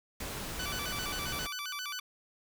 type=noise; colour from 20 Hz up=pink; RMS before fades=-39 dBFS; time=0.2-1.47 s; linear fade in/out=5 ms
type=tone with vibrato; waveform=15% pulse; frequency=1318.5 Hz; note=E6; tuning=in tune; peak=-30 dBFS; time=0.59-2 s; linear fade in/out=5 ms; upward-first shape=square; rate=7.5 Hz; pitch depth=220 cents each way
effects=none